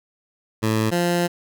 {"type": "tone pair in turn", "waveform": "15% pulse", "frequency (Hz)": [110, 174.2], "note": ["A2", "F3"], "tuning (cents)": [0, -4], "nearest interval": "minor sixth", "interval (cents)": 796, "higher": "second", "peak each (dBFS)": [-12, -12], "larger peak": "neither", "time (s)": [[0.62, 0.91], [0.91, 1.28]], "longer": "second", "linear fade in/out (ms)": 20, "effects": []}